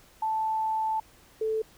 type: tone pair in turn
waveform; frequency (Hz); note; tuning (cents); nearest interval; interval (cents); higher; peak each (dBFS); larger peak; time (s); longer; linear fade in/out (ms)
sine; 878 / 439; A5 / A4; -4 / -4; octave; 1200; first; -25; neither; 0.22-1 / 1.41-1.62; first; 5
effects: pink hiss -57 dBFS RMS until 1.77 s